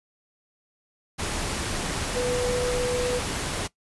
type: tone in noise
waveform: sine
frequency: 493.9 Hz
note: B4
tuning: in tune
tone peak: -24 dBFS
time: 2.15-3.2 s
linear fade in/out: 20 ms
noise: pink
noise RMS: -29 dBFS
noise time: 1.18-3.68 s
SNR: +2 dB
effects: noise-tail reverb RT60 0.1 s tail -19 dB re dry + resampled to 24000 Hz